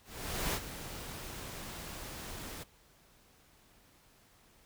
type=noise with ADSR envelope; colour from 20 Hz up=pink; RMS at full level=-33 dBFS; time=0.04-2.64 s; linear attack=500 ms; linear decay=56 ms; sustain=-11 dB; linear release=15 ms; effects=pink hiss -64 dBFS RMS until 4.65 s